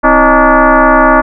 sine tone with frequency modulation, 262 Hz, C4, 2 cents sharp, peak -3 dBFS, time 0.03-1.22 s, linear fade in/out 20 ms, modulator 294 Hz, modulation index 4.4, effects none

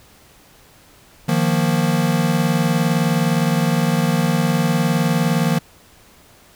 square chord, Eb suspended second, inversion none, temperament equal with one note detuned, 155.56 / 175.12 / 233.1 Hz, Eb3 / F3 / Bb3, 0 / +5 / 0 cents, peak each -20 / -20 / -22 dBFS, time 1.28-5.59 s, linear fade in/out 10 ms, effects pink hiss -49 dBFS RMS until 6.55 s

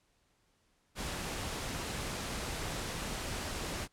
pink noise, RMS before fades -38 dBFS, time 0.95-3.88 s, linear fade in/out 50 ms, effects pink hiss -73 dBFS RMS until 3.92 s + low-pass 10000 Hz 12 dB/octave

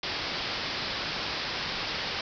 white low-pass noise, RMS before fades -33 dBFS, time 0.03-2.21 s, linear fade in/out 2 ms, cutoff 5300 Hz, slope 96 dB/octave, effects none

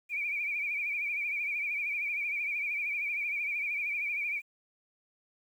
sine tone with vibrato, 2349 Hz, D7, in tune, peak -30 dBFS, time 0.09-4.42 s, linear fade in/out 50 ms, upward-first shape triangle, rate 13 Hz, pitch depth 92 cents each way, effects 10-bit

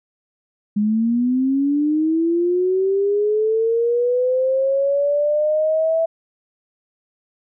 sine linear sweep, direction up, 204.5 to 659.3 Hz, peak -15 dBFS, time 0.76-6.06 s, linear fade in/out 10 ms, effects none

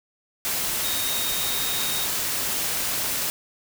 sine tone in noise, 3729 Hz, A#7, in tune, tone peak -30 dBFS, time 0.84-2.05 s, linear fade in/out 0 ms, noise white, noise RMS -26 dBFS, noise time 0.45-3.3 s, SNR -7 dB, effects none

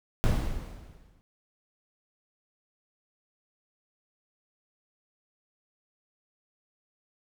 brown noise with exponential decay, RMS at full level -22 dBFS, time 0.24-1.21 s, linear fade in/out 0 ms, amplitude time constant 210 ms, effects none

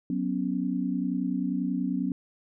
sine chord, F# suspended fourth, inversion none, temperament equal, 185 / 246.9 / 277.2 Hz, F#3 / B3 / C#4, 0 / 0 / 0 cents, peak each -30 dBFS, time 0.1-2.12 s, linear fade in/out 2 ms, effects none

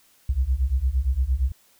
sine beating tone pair, 60.5 / 69.2 Hz, B1 / C#2, -35 / -2 cents, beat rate 8.7 Hz, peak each -23 / -22 dBFS, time 0.29-1.52 s, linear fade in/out 5 ms, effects white hiss -59 dBFS RMS until 1.79 s

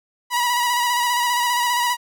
sawtooth tone with vibrato, 970 Hz, B5, 31 cents flat, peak -14 dBFS, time 0.3-1.97 s, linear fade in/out 50 ms, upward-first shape square, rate 15 Hz, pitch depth 27 cents each way, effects none

